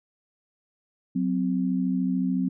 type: tone pair together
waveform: sine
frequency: 185 / 258.8 Hz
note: F#3 / C4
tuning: 0 / -19 cents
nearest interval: tritone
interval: 581 cents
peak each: -25 dBFS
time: 1.15-2.49 s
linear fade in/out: 10 ms
effects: none